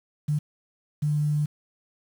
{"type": "tone bursts at uneven times", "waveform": "sine", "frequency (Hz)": 149, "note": "D3", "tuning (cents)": 25, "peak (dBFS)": -21, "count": 2, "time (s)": [[0.28, 0.39], [1.02, 1.46]], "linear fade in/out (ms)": 10, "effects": ["8-bit"]}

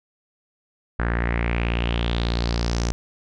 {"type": "tone with low-pass filter sweep", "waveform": "sawtooth", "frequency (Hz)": 58.27, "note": "A#1", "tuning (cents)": 0, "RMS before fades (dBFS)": -23, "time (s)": [0.99, 2.92], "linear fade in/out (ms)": 0, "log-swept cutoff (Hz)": [1600, 6200], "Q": 4.3, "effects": []}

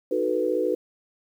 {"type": "chord", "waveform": "sine", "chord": "B dominant seventh", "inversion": "first", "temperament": "equal", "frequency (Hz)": [311.1, 370, 440, 493.9], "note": ["D#4", "F#4", "A4", "B4"], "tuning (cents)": [0, 0, 0, 0], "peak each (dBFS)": [-29, -27, -28, -25], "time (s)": [0.11, 0.75], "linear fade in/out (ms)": 5, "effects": ["9-bit"]}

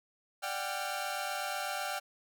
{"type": "tone cluster", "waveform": "sawtooth", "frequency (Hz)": [590, 744, 792, 1380], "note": ["D5", "F#5", "G5", "F6"], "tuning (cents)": [8, 9, 18, -21], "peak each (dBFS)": [-38, -36, -35, -36], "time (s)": [0.42, 2], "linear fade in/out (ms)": 20, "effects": []}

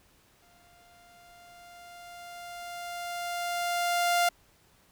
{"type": "tone with exponential growth", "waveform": "sawtooth", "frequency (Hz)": 698.5, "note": "F5", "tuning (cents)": 0, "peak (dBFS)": -18, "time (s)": [0.42, 4.29], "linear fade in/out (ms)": 5, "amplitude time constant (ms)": 840, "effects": ["pink hiss -63 dBFS RMS until 4.91 s"]}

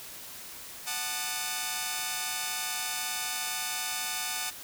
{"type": "chord", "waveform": "5% pulse", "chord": "D# diminished", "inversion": "first", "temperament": "equal with one note detuned", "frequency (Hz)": [740, 880, 1214], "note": ["F#5", "A5", "D#6"], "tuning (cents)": [0, 0, -43], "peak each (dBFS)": -24, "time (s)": [0.86, 4.51], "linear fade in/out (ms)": 20, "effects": ["white hiss -44 dBFS RMS until 4.63 s"]}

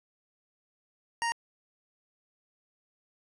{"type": "tone", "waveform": "25% pulse", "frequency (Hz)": 932.3, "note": "A#5", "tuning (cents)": 0, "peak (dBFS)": -24, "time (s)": [1.22, 1.32], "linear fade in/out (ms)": 0, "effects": ["resampled to 24000 Hz"]}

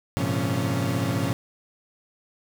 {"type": "tone cluster", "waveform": "35% pulse", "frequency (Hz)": [102.3, 116.4, 131.3, 172.8, 278.8], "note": ["G#2", "A#2", "C3", "F3", "C#4"], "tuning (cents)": [-26, -2, 6, -18, 10], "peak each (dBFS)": -28, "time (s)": [0.17, 1.33], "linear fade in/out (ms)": 0, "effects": []}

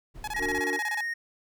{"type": "noise", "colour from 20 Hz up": "brown", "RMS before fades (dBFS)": -43, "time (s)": [0.14, 0.61], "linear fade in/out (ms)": 20}
{"type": "tone bursts", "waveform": "sawtooth", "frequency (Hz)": 847, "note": "G#5", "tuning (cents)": 34, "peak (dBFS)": -27, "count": 13, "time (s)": [0.24, 1.008], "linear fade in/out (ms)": 2, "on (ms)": 36, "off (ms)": 25}
{"type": "tone with pitch glide", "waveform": "triangle", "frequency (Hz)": [1890, 1858.6], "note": ["A#6", "A#6"], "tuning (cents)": [23, -6], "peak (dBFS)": -27, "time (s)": [0.34, 1.14], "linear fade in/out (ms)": 10, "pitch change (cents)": -29, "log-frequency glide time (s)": [0.66, 0.99]}
{"type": "chord", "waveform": "triangle", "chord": "D augmented", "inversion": "none", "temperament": "just", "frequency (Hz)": [293.7, 367.1, 458.9], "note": ["D4", "F#4", "A#4"], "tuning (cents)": [0, -14, -27], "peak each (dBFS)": -32, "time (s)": [0.38, 0.8], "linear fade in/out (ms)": 50}
{"effects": []}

